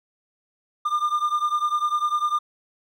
triangle beating tone pair, 1200 / 1210 Hz, D6 / D#6, +37 / -49 cents, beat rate 10 Hz, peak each -21 / -23 dBFS, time 0.85-2.39 s, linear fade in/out 10 ms, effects none

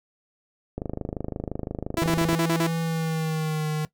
click train, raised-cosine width 2 ms, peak -16 dBFS, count 41, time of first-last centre 0.78-2.33 s, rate 25.8 Hz
sawtooth tone bursts, 332.7 Hz, E4, 16 cents sharp, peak -18 dBFS, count 7, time 1.97-2.668 s, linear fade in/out 2 ms, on 68 ms, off 37 ms
square tone with pitch glide, 164.81 to 153.77 Hz, E3 to D#3, 0 to -20 cents, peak -25 dBFS, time 2.02-3.85 s, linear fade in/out 0 ms, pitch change -120 cents, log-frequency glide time 2.81-3.68 s
effects noise-tail reverb RT60 0.1 s tail -18 dB re dry

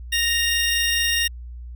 25% pulse tone pair together, 1858.5 / 2800 Hz, A#6 / F7, -6 / +4 cents, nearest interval perfect fifth, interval 710 cents, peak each -18 dBFS, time 0.12-1.28 s, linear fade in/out 10 ms, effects added 60 Hz sine -33 dBFS peak until 1.75 s

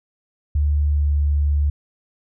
sine tone with pitch glide, 73.42 to 72.74 Hz, D2 to D2, 0 to -16 cents, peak -15 dBFS, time 0.55-1.7 s, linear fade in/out 5 ms, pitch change -16 cents, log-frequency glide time 0.91-1.07 s, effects none

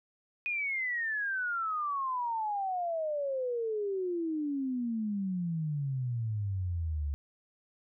sine exponential sweep, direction down, 2489 to 70 Hz, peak -30 dBFS, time 0.46-7.14 s, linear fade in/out 0 ms, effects none

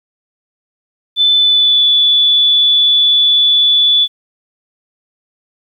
sine tone with pitch glide, 3514 to 3456 Hz, A7 to A7, -3 to -32 cents, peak -7 dBFS, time 1.16-4.08 s, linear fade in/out 50 ms, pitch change -29 cents, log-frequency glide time 1.34-1.86 s, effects 8-bit

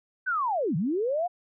sine linear two-way sweep, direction down then up, 1559 to 140 to 734 Hz, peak -24 dBFS, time 0.26-1.28 s, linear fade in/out 20 ms, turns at 0.76 s, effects none

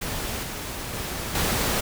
pink noise with level steps, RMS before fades -30 / -33 / -31 / -24 dBFS, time 0.01-1.81 s, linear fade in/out 10 ms, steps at 0.43 / 0.93 / 1.35 s, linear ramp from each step 2 ms, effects none

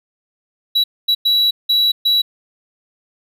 triangle tone bursts at uneven times, 3914 Hz, B7, 16 cents flat, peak -10 dBFS, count 5, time 0.75-0.84 / 1.08-1.15 / 1.25-1.51 / 1.69-1.92 / 2.05-2.22 s, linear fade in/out 10 ms, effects none

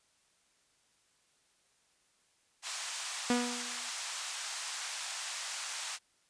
white band-pass noise, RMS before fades -40 dBFS, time 2.62-5.99 s, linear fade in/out 50 ms, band 750 to 8500 Hz, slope 24 dB/octave
sawtooth tone with exponential decay, 243.3 Hz, B3, 26 cents flat, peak -21 dBFS, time 3.3-3.9 s, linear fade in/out 2 ms, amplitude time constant 130 ms
effects white hiss -71 dBFS RMS until 6.29 s + resampled to 22050 Hz

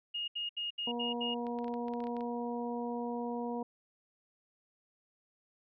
sine tone bursts, 2855 Hz, F7, 37 cents sharp, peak -34 dBFS, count 6, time 0.14-1.345 s, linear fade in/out 10 ms, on 140 ms, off 73 ms
harmonic tone, 238.9 Hz, A#3, 43 cents sharp, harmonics 1 / 2 / 3 / 4, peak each -37 / -39 / -43 / -43 dBFS, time 0.87-3.63 s, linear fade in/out 5 ms
clicks, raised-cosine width 0.3 ms, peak -35 dBFS, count 12, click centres 1.468 / 1.588 / 1.644 / 1.681 / 1.74 / 1.883 / 1.937 / 2.004 / 2.04 / 2.07 / 2.167 / 2.208 s
effects none

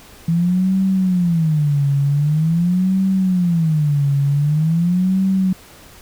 sine tone with vibrato, 163.7 Hz, E3, 12 cents flat, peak -13 dBFS, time 0.28-5.53 s, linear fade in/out 5 ms, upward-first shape sine, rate 0.45 Hz, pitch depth 270 cents each way, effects pink hiss -43 dBFS RMS until 6.01 s

